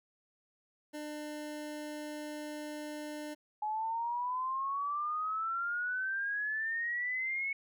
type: tone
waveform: 25% pulse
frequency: 300 Hz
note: D4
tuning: 37 cents sharp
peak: -36 dBFS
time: 0.93-3.35 s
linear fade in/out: 20 ms
type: exponential sweep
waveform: sine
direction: up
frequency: 843 to 2217 Hz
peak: -32 dBFS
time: 3.62-7.53 s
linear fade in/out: 5 ms
effects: none